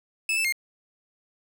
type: tone with pitch steps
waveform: 40% pulse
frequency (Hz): 2616 / 2641 / 2127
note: E7 / E7 / C7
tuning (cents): -14 / +3 / +28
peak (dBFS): -22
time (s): 0.29-0.524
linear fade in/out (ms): 2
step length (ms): 78
effects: none